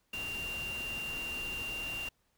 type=tone in noise; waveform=sine; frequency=2777 Hz; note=F7; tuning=10 cents flat; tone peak=-36 dBFS; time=0.13-2.09 s; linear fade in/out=5 ms; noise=pink; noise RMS=-45 dBFS; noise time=0.13-2.09 s; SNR=+6 dB; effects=pink hiss -75 dBFS RMS until 2.37 s